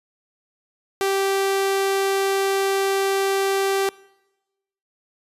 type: tone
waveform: sawtooth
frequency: 390.4 Hz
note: G4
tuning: 7 cents flat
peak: -15 dBFS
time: 1.01-3.89 s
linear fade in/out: 0 ms
effects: noise-tail reverb RT60 1.0 s tail -23 dB re dry + resampled to 32000 Hz